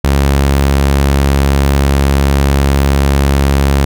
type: tone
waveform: sawtooth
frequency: 69.3 Hz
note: C#2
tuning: in tune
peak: -4 dBFS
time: 0.04-3.85 s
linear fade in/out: 5 ms
effects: none